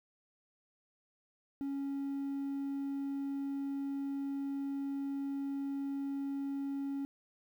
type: tone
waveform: triangle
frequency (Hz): 277.2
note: C#4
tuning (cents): 0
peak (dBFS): -32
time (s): 1.61-7.05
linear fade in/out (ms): 0
effects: tanh soft clip ceiling -28 dBFS + 11-bit